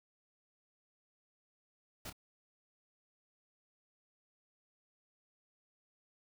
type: noise with echo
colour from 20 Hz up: pink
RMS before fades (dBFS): -45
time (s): 2.05-2.1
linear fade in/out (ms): 5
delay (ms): 28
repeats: 1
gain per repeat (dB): -9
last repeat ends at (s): 2.128
effects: none